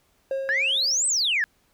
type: tone with exponential decay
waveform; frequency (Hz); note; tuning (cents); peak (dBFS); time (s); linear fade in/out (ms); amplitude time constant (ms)
triangle; 539; C#5; -49; -20; 0.31-1.28; 2; 210
type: exponential two-way sweep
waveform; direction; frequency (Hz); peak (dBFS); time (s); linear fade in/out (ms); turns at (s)
sine; up then down; 1641 to 8400 to 1641; -19; 0.49-1.44; 0; 1.07
effects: tanh soft clip ceiling -16 dBFS + pink hiss -65 dBFS RMS until 1.73 s